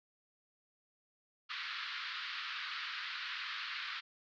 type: band-pass noise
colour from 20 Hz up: pink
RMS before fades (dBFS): -42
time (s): 1.49-4.01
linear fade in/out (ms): 20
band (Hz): 1200 to 4500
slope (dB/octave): 48
effects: none